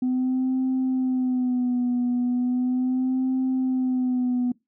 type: tone with vibrato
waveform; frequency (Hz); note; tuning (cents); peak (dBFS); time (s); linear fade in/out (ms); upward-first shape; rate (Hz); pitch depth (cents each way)
sine; 252.5; B3; +39; -19; 0.02-4.52; 5; sine; 0.37; 51
effects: noise-tail reverb RT60 0.2 s tail -23 dB re dry + tanh soft clip ceiling -18 dBFS